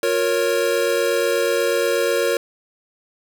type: chord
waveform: square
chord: Bb minor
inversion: second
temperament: equal with one note detuned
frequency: 358 / 466.2 / 554.4 Hz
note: F4 / Bb4 / Db5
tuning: +43 / 0 / 0 cents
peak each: -25 / -21 / -22 dBFS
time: 0.03-2.37 s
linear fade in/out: 2 ms
effects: none